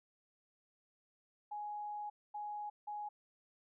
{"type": "tone bursts at uneven times", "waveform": "sine", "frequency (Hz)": 834, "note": "G#5", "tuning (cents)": 7, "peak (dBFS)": -40, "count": 3, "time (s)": [[1.51, 2.1], [2.34, 2.7], [2.87, 3.09]], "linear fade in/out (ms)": 10, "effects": []}